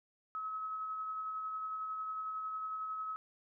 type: tone with tremolo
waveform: sine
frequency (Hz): 1284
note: E6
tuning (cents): -46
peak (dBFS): -36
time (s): 0.35-3.16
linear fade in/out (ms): 0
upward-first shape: sine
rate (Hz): 11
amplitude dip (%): 25
effects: none